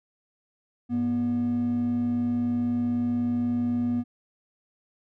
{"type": "tone pair together", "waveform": "triangle", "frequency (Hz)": [101.8, 241.6], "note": ["G#2", "B3"], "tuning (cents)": [-34, -38], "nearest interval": "octave + minor third", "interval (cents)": 1496, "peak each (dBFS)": [-31, -20], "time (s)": [0.89, 4.04], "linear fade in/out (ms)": 50, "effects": ["tanh soft clip ceiling -19 dBFS"]}